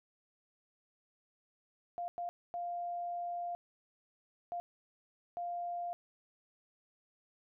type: tone bursts at uneven times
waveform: sine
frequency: 698.5 Hz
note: F5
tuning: in tune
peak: -36 dBFS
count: 5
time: 1.98-2.08 / 2.18-2.29 / 2.54-3.55 / 4.52-4.6 / 5.37-5.93 s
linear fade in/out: 0 ms
effects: none